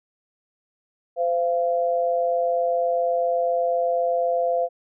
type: tone pair together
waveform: sine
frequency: 513.9 / 686 Hz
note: C5 / F5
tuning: -31 / -31 cents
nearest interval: perfect fourth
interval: 500 cents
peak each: -22 dBFS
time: 1.16-4.69 s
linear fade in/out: 50 ms
effects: none